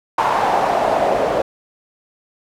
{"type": "noise with band-pass filter sweep", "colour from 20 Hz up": "pink", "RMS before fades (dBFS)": -17, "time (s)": [0.18, 1.42], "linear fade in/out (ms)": 5, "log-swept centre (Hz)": [910, 560], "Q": 3.4, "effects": []}